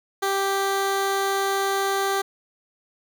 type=tone; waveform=15% pulse; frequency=392 Hz; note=G4; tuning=in tune; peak=-15 dBFS; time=0.22-2.22 s; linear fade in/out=10 ms; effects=none